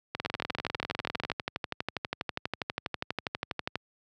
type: two click trains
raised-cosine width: 0.3 ms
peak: -15 / -14 dBFS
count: 24 / 44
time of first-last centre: 0.15-1.3 / 0.26-3.756 s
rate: 20 / 12.3 Hz
effects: high-pass 80 Hz 12 dB/octave